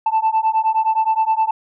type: beating tone pair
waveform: sine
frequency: 878 / 887.6 Hz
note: A5 / A5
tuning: -4 / +15 cents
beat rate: 9.6 Hz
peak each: -16 dBFS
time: 0.06-1.51 s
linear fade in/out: 5 ms
effects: tanh soft clip ceiling -10 dBFS